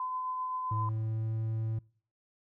sine tone with tremolo, 1019 Hz, C6, 46 cents flat, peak -31 dBFS, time 0-0.89 s, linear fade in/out 2 ms, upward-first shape triangle, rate 7.7 Hz, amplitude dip 25%
triangle tone with pitch glide, 110 to 111.21 Hz, A2 to A2, 0 to +19 cents, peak -28 dBFS, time 0.71-1.79 s, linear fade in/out 5 ms, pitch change +19 cents, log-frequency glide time 0.89-1.36 s
effects noise-tail reverb RT60 0.5 s tail -25 dB re dry

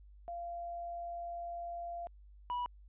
sine / triangle tone pair in turn, 690 / 978.1 Hz, F5 / B5, -21 / -17 cents, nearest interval tritone, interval 604 cents, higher second, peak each -39 / -32 dBFS, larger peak second, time 0.28-2.07 / 2.5-2.66 s, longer first, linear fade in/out 0 ms, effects added 50 Hz sine -54 dBFS peak until 2.88 s + resampled to 8000 Hz

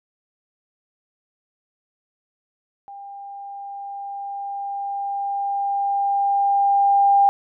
sine tone with level ramp, 799 Hz, G5, 33 cents sharp, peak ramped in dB -35 to -11 dBFS, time 2.88-7.29 s, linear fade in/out 0 ms, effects none

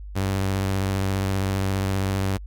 sawtooth tone with vibrato, 96.7 Hz, G2, 23 cents flat, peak -18 dBFS, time 0.15-2.38 s, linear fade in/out 20 ms, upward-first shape sine, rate 15 Hz, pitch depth 26 cents each way, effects added 50 Hz sine -34 dBFS peak until 2.46 s

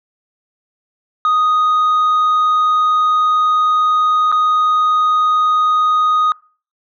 sine tone with dropouts, 1244.5 Hz, D#6, in tune, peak -8 dBFS, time 1.25-6.32 s, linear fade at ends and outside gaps 1 ms, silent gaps 4.317-4.324 s, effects noise-tail reverb RT60 0.4 s tail -26 dB re dry + tanh soft clip ceiling -10 dBFS

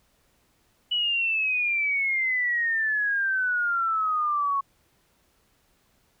sine exponential sweep, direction down, 2960 to 1100 Hz, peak -22 dBFS, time 0.91-4.61 s, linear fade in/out 10 ms, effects pink hiss -66 dBFS RMS until 6.2 s

